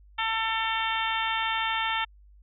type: harmonic tone with a mistuned harmonic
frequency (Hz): 446.8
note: A4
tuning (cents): +27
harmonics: 2 / 3 / 4 / 5 / 6 / 7 / 8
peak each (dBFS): -30 / -32 / -33 / -34 / -35 / -35 / -36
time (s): 0.18-2.05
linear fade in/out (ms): 10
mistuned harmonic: 6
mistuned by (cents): +30
effects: added 50 Hz sine -51 dBFS peak until 2.42 s